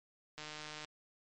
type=click train; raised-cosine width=0.2 ms; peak=-28 dBFS; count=72; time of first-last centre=0.38-0.847 s; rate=152 Hz; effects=MP3 48 kbps